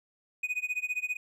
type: tone with tremolo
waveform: triangle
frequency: 2489 Hz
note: D#7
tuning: in tune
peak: -25 dBFS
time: 0.43-1.17 s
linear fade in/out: 5 ms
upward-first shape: sine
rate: 15 Hz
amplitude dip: 95%
effects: none